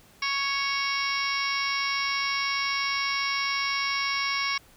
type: harmonic tone with a mistuned harmonic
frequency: 554.4 Hz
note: C#5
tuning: in tune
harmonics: 2 / 3 / 4 / 5 / 6 / 7 / 8 / 9 / 10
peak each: -31 / -37 / -29 / -37 / -40 / -38 / -41 / -38 / -32 dBFS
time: 0.22-4.58 s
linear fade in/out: 5 ms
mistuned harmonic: 6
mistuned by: -25 cents
effects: pink hiss -56 dBFS RMS until 4.76 s